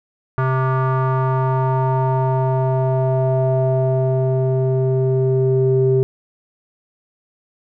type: tone with low-pass filter sweep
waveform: square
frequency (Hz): 130.8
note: C3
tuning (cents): 0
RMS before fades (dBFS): -17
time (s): 0.38-6.03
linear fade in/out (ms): 0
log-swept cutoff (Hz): 1300 to 390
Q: 4
effects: none